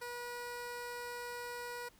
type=tone; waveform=15% pulse; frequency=483.9 Hz; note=B4; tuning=35 cents flat; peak=-35 dBFS; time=0.01-1.89 s; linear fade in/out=10 ms; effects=pink hiss -65 dBFS RMS until 1.99 s